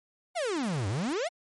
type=exponential two-way sweep; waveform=45% pulse; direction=down then up; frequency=755 to 92.2 to 755 Hz; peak=-28 dBFS; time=0.35-1.29 s; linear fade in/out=20 ms; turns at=0.88 s; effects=MP3 48 kbps